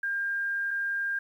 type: tone pair in turn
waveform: sine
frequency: 1603 / 1603 Hz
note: G6 / G6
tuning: +38 / +38 cents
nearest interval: unison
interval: 0 cents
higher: neither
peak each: -27 dBFS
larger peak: neither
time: 0.03-0.71 / 0.71-1.19 s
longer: first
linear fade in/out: 5 ms
effects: 10-bit